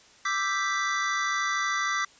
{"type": "chord", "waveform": "square", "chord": "E minor seventh", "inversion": "third", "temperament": "equal", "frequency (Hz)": [1174.7, 1318.5, 1568, 1975.5], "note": ["D6", "E6", "G6", "B6"], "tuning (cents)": [0, 0, 0, 0], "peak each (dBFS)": [-30, -35, -34, -30], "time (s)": [0.25, 2.05], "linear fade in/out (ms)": 5, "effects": ["white hiss -55 dBFS RMS until 2.19 s", "resampled to 16000 Hz"]}